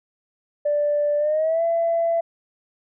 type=tone with pitch glide; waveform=sine; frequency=587.3 to 670.7 Hz; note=D5 to E5; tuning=0 to +30 cents; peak=-17 dBFS; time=0.65-2.21 s; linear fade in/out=10 ms; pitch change=+230 cents; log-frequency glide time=1.18-1.63 s; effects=tanh soft clip ceiling -13 dBFS